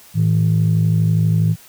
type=tone pair together; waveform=sine; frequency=109.54 / 161.9 Hz; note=A2 / E3; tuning=-7 / -31 cents; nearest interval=perfect fifth; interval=676 cents; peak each=-14 dBFS; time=0.14-1.56 s; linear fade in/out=50 ms; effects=tanh soft clip ceiling -7 dBFS + white hiss -45 dBFS RMS until 1.68 s